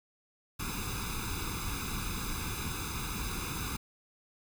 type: noise with comb filter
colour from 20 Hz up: pink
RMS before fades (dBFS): -36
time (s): 0.59-3.77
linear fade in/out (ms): 10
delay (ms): 0.8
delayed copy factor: +0.95
effects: none